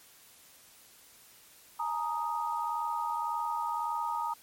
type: chord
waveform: sine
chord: Ab suspended second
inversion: none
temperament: equal with one note detuned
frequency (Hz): 850.5 / 932.3 / 1244.5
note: Ab5 / Bb5 / Eb6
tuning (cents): +41 / 0 / 0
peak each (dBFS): -38 / -32 / -35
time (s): 1.79-4.34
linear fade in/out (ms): 10
effects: white hiss -57 dBFS RMS until 4.42 s + MP3 64 kbps